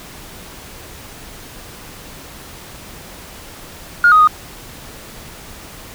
sine tone with pitch steps, 1424 / 1251 / 1238 Hz, F6 / D#6 / D#6, +33 / +9 / -9 cents, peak -5 dBFS, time 4.04-4.274 s, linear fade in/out 2 ms, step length 78 ms, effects tanh soft clip ceiling -1 dBFS + pink hiss -36 dBFS RMS until 5.94 s

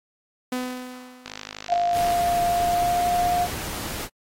sawtooth tone with exponential decay, 251.8 Hz, B3, 34 cents sharp, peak -20 dBFS, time 0.52-1.77 s, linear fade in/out 5 ms, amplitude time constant 270 ms
click train, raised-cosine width 0.2 ms, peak -17 dBFS, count 46, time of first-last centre 1.26-2.124 s, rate 52.1 Hz
sine tone with pitch glide, 698.5 to 709.5 Hz, F5 to F5, 0 to +27 cents, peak -19 dBFS, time 1.68-3.48 s, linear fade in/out 50 ms, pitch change +27 cents, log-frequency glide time 2.5-3.35 s
pink noise, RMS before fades -32 dBFS, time 1.92-4.09 s, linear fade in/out 50 ms
effects AAC 48 kbps

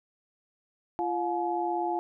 sine tone cluster, 344.6 / 715 / 851 Hz, F4 / F5 / G#5, -23 / +41 / +42 cents, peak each -31 dBFS, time 0.99-1.99 s, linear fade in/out 0 ms, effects none

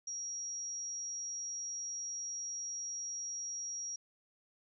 sine tone, 5670 Hz, F8, 25 cents sharp, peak -38 dBFS, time 0.07-3.96 s, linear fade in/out 5 ms, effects none

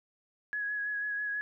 sine tone with vibrato, 1675 Hz, G#6, 14 cents sharp, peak -31 dBFS, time 0.53-1.41 s, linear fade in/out 0 ms, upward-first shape sine, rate 6.1 Hz, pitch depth 22 cents each way, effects none

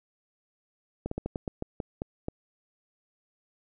slowing click train, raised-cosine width 2 ms, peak -18 dBFS, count 10, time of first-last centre 1.06-2.284 s, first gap 54 ms, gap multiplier 1.22, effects none

